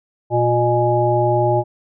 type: harmonic tone with a mistuned harmonic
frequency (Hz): 119.2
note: A#2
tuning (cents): +39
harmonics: 1 / 3 / 5 / 7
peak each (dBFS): -19 / -19 / -19 / -19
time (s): 0.3-1.64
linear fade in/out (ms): 50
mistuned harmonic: 5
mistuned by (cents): +38
effects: none